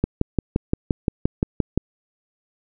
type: click train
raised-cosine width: 3 ms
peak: -5 dBFS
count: 11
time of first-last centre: 0.04-1.776 s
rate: 5.76 Hz
effects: none